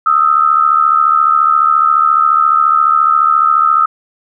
sine tone pair together, 1249.6 / 1324 Hz, D#6 / E6, +7 / +7 cents, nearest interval minor second, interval 100 cents, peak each -10 dBFS, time 0.06-3.86 s, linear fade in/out 5 ms, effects none

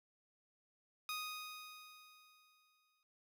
15% pulse tone with exponential decay, 1244.5 Hz, D#6, in tune, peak -33 dBFS, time 1.09-3.03 s, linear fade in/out 1 ms, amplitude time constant 420 ms, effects none

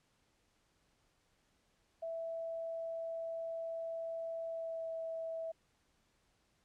sine tone with pitch glide, 659.3 to 653.6 Hz, E5 to E5, 0 to -15 cents, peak -38 dBFS, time 2.02-5.52 s, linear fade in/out 10 ms, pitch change -15 cents, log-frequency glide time 4.46-4.91 s, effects pink hiss -75 dBFS RMS until 6.64 s + low-pass 9000 Hz 12 dB/octave

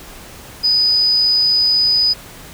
sine tone, 4978 Hz, D#8, in tune, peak -11 dBFS, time 0.63-2.14 s, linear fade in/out 20 ms, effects pink hiss -37 dBFS RMS until 2.53 s

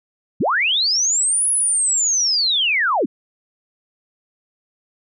sine linear two-way sweep, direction up then down, 100.7 to 10548 to 186.9 Hz, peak -15 dBFS, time 0.4-3.06 s, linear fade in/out 10 ms, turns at 1.5 s, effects none

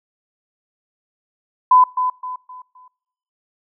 sine tone with echo, 1007 Hz, B5, 33 cents sharp, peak -7 dBFS, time 1.71-1.84 s, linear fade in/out 5 ms, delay 260 ms, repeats 4, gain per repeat -9 dB, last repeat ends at 2.88 s, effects noise-tail reverb RT60 0.8 s tail -25 dB re dry

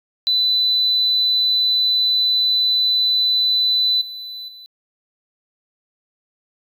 triangle tone with level steps, 3997 Hz, B7, 20 cents sharp, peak -11 / -28 / -36 dBFS, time 0.27-4.66 s, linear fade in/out 0 ms, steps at 4.01 / 4.48 s, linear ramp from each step 5 ms, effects tanh soft clip ceiling -12 dBFS

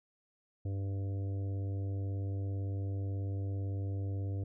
harmonic tone, 98.1 Hz, G2, 2 cents sharp, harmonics 1 / 3 / 4 / 5 / 6 / 7, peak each -33 / -46 / -52 / -51 / -58 / -59 dBFS, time 0.65-4.44 s, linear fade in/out 5 ms, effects none

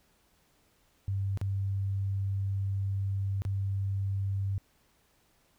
sine tone with dropouts, 98 Hz, G2, in tune, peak -28 dBFS, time 1.08-4.58 s, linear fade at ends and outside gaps 0 ms, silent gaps 1.374-1.414 / 3.42-3.451 s, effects pink hiss -68 dBFS RMS until 5.58 s

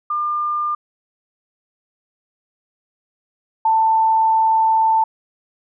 sine tone pair in turn, 1200 / 888.4 Hz, D6 / A5, +37 / +16 cents, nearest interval perfect fourth, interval 521 cents, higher first, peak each -18 / -12 dBFS, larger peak second, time 0.1-0.75 / 3.65-5.04 s, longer second, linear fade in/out 5 ms, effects none

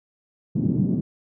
white band-pass noise, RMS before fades -22 dBFS, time 0.55-1.01 s, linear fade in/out 10 ms, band 130 to 230 Hz, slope 24 dB/octave, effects none

